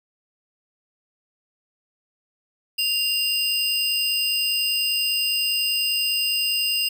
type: tone pair together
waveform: square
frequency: 2794 / 4975 Hz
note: F7 / D#8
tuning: 0 / -1 cents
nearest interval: minor seventh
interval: 999 cents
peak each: -23 / -25 dBFS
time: 2.78-6.89 s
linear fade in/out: 10 ms
effects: none